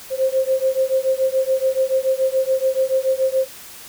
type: beating tone pair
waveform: sine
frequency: 523.3 / 530.3 Hz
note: C5 / C5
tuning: 0 / +23 cents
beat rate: 7 Hz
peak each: -19 dBFS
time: 0.1-3.48 s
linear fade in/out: 50 ms
effects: white hiss -39 dBFS RMS until 3.88 s